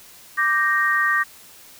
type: chord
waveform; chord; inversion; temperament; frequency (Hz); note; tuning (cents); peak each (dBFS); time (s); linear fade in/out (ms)
sine; G minor; second; equal; 1174.7 / 1568 / 1864.7; D6 / G6 / Bb6; 0 / 0 / 0; -22 / -23 / -19; 0.37-1.24; 20
effects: white hiss -46 dBFS RMS until 1.79 s